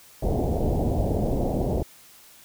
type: low-pass noise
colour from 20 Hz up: pink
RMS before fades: -24 dBFS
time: 0.22-1.83 s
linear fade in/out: 10 ms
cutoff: 760 Hz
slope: 48 dB/octave
effects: white hiss -51 dBFS RMS until 2.44 s